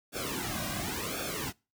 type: noise with flanger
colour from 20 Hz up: pink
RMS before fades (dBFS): -35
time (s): 0.12-1.53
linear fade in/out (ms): 50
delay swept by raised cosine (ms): 1 to 2.3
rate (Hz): 0.92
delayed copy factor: -1
effects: noise-tail reverb RT60 0.3 s tail -25 dB re dry